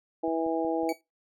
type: harmonic tone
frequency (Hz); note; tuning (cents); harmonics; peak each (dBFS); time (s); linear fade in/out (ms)
163.4; E3; -15; 2 / 3 / 4 / 5; -29 / -31 / -32 / -33; 0.23-0.93; 10
type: click train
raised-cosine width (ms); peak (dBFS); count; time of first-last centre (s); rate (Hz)
2; -35; 4; 0.28-0.832; 5.43
type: tone with exponential decay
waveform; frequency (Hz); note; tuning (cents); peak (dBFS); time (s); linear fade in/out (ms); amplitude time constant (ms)
sawtooth; 2267; C#7; +38; -30; 0.89-1.01; 1; 26
effects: noise-tail reverb RT60 0.2 s tail -21 dB re dry